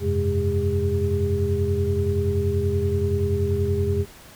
sine tone cluster, 87.4 / 97.9 / 129.4 / 209.5 / 403.6 Hz, F2 / G2 / C3 / G#3 / G#4, +2 / -2 / -19 / +15 / -49 cents, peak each -23 / -27 / -30 / -31 / -24 dBFS, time 0-4.06 s, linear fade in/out 50 ms, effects pink hiss -46 dBFS RMS until 4.35 s

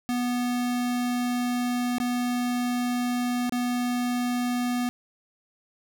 square tone with dropouts, 245.2 Hz, B3, 12 cents flat, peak -25 dBFS, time 0.09-4.89 s, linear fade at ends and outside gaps 0 ms, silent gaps 1.983-2.001 / 3.495-3.523 s, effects none

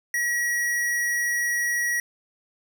square tone, 1914 Hz, A#6, 45 cents sharp, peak -23 dBFS, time 0.14-2 s, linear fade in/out 2 ms, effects none

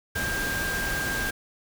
sine tone in noise, 1596 Hz, G6, 31 cents sharp, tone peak -28 dBFS, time 0.15-1.31 s, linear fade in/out 10 ms, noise pink, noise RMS -31 dBFS, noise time 0.15-1.31 s, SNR 0 dB, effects none

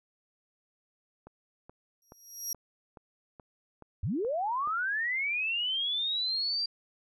click train, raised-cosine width 1 ms, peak -34 dBFS, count 9, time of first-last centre 1.27-4.674 s, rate 2.35 Hz
30% pulse tone with exponential growth, 5670 Hz, F8, 25 cents sharp, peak -26 dBFS, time 2.02-2.53 s, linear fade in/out 1 ms, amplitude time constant 110 ms
sine linear sweep, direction up, 65.41 to 4760 Hz, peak -28 dBFS, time 4.03-6.66 s, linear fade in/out 5 ms
effects none

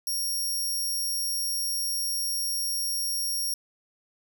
15% pulse tone, 5580 Hz, F8, 2 cents flat, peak -21 dBFS, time 0.07-3.54 s, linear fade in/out 2 ms, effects none

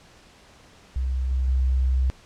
sine tone with level steps, 64.6 Hz, C2, 21 cents flat, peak -22 / -20 / -18 dBFS, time 0.96-2.1 s, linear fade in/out 0 ms, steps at 1.31 / 1.48 s, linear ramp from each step 2 ms, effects pink hiss -52 dBFS RMS until 2.25 s + low-pass 7000 Hz 12 dB/octave

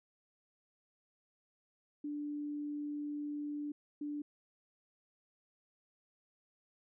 sine tone bursts at uneven times, 293.7 Hz, D4, in tune, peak -37 dBFS, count 2, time 2.04-3.72 / 4.01-4.22 s, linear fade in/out 5 ms, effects none

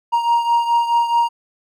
triangle beating tone pair, 938 / 942.7 Hz, A#5 / A#5, +11 / +19 cents, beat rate 4.7 Hz, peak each -13 / -19 dBFS, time 0.12-1.29 s, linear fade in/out 20 ms, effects none

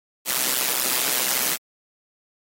white noise with amplitude modulation, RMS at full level -19 dBFS, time 0.25-1.58 s, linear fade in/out 50 ms, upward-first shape sine, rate 128 Hz, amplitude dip 90%, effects high-pass 200 Hz 12 dB/octave + AAC 48 kbps

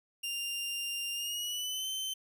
sawtooth tone with pitch glide, 2794 to 3082 Hz, F7 to G7, 0 to -30 cents, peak -31 dBFS, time 0.23-2.14 s, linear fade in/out 10 ms, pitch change +170 cents, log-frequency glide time 1.13-1.88 s, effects none

